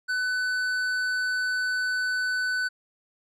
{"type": "tone with tanh clipping", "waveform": "triangle", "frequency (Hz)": 1500, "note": "F#6", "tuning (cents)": 23, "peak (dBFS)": -26, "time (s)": [0.08, 2.69], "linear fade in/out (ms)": 20, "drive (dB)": 14, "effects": []}